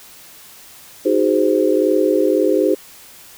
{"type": "chord", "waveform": "sine", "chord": "Ab dominant seventh", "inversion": "second", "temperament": "just", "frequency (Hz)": [311.5, 373.8, 415.3, 519.1], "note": ["Eb4", "Gb4", "Ab4", "C5"], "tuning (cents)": [2, 18, 0, -14], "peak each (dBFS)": -18, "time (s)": [1.05, 2.75], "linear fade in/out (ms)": 10, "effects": ["white hiss -42 dBFS RMS until 3.37 s"]}